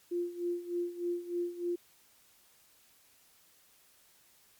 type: tone with tremolo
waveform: sine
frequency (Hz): 349.2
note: F4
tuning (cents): 0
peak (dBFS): -29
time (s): 0.11-1.76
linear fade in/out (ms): 10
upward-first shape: sine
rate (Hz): 3.3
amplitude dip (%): 80
effects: white hiss -64 dBFS RMS until 4.59 s + MP3 96 kbps